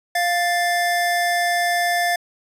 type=tone pair together; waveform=square; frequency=699.1 / 1760 Hz; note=F5 / A6; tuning=+2 / 0 cents; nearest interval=octave + major third; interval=1598 cents; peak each=-20 / -23 dBFS; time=0.15-2.16 s; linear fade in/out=5 ms; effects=resampled to 32000 Hz